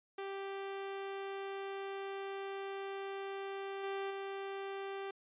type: tone with level steps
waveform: sawtooth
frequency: 392 Hz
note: G4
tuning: in tune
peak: -36 / -33 / -36 dBFS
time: 0.18-5.11 s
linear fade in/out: 5 ms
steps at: 3.83 / 4.1 s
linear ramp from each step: 10 ms
effects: resampled to 8000 Hz